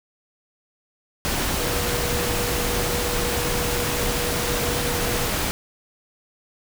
sine tone in noise, 483.1 Hz, B4, 38 cents flat, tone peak -29 dBFS, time 1.6-5.26 s, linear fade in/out 0 ms, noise pink, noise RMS -24 dBFS, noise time 1.25-5.51 s, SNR -8 dB, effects none

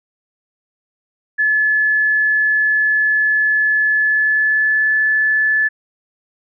sine tone with pitch glide, 1720 to 1733 Hz, A6 to A6, -40 to -27 cents, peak -12 dBFS, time 1.38-5.69 s, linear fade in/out 20 ms, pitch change +13 cents, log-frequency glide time 3.9-4.94 s, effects none

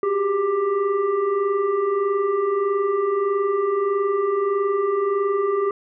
sine tone with frequency modulation, 401.8 Hz, G4, 43 cents sharp, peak -18 dBFS, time 0.03-5.71 s, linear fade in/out 2 ms, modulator 782 Hz, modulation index 0.82, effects none

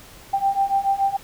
sine beating tone pair, 784 / 791 Hz, G5 / G5, 0 / +15 cents, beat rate 7 Hz, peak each -22 / -20 dBFS, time 0.33-1.17 s, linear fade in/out 10 ms, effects pink hiss -45 dBFS RMS until 1.23 s

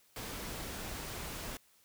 pink noise, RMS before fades -42 dBFS, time 0.16-1.57 s, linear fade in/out 2 ms, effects white hiss -67 dBFS RMS until 1.84 s

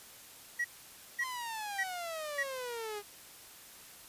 triangle tone bursts, 1919 Hz, A#6, 50 cents sharp, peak -28 dBFS, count 4, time 0.59-2.434 s, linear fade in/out 10 ms, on 56 ms, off 540 ms
sawtooth exponential sweep, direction down, 1068 to 403.4 Hz, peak -34 dBFS, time 1.2-3.03 s, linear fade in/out 50 ms
effects white hiss -53 dBFS RMS until 4.08 s + resampled to 32000 Hz

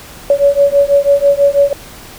sine beating tone pair, 562 / 568.1 Hz, C#5 / C#5, +24 / +42 cents, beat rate 6.1 Hz, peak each -10 dBFS, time 0.3-1.73 s, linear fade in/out 2 ms, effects pink hiss -34 dBFS RMS until 2.18 s

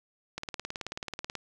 click train, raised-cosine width 0.2 ms, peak -18 dBFS, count 19, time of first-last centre 0.38-1.353 s, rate 18.5 Hz, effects none

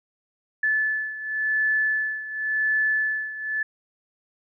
sine beating tone pair, 1736 / 1736.92 Hz, A6 / A6, -24 / -23 cents, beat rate 0.92 Hz, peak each -23 / -27 dBFS, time 0.63-3.63 s, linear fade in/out 5 ms, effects none

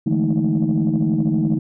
sine tone cluster, 150.4 / 166.1 / 210.6 / 222.9 / 316.4 Hz, D3 / E3 / G#3 / A3 / D#4, +42 / +13 / +24 / +23 / +29 cents, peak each -21 dBFS, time 0.06-1.59 s, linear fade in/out 10 ms, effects tanh soft clip ceiling -10 dBFS

